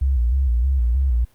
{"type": "tone with vibrato", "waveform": "sine", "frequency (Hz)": 62.9, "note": "B1", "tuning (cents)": 32, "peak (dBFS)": -15, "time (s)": [0.01, 1.25], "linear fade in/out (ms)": 10, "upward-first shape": "square", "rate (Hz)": 3.2, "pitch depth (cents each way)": 110, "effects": ["pink hiss -59 dBFS RMS until 1.34 s", "Opus 32 kbps"]}